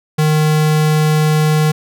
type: tone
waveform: square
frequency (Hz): 153.9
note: D#3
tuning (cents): -19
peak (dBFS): -11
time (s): 0.18-1.72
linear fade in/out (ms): 10
effects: none